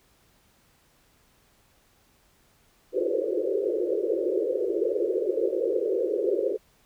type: band-pass noise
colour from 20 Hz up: pink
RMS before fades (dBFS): -26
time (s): 2.92-6.58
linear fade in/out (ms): 50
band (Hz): 340 to 550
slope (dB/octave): 96
effects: pink hiss -63 dBFS RMS until 6.85 s